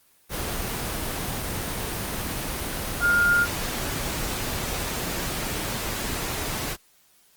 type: tone in noise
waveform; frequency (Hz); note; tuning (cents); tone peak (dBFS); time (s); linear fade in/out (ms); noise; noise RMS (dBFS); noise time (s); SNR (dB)
sine; 1413; F6; +20; -17; 3-3.47; 50; pink; -29; 0.29-6.77; +9
effects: white hiss -60 dBFS RMS until 7.36 s + Opus 24 kbps